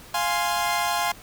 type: chord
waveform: sawtooth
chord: F minor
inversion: none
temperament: equal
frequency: 698.5 / 830.6 / 1046.5 Hz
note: F5 / Ab5 / C6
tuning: 0 / 0 / 0 cents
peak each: -23 dBFS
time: 0.14-1.12 s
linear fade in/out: 5 ms
effects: pink hiss -46 dBFS RMS until 1.22 s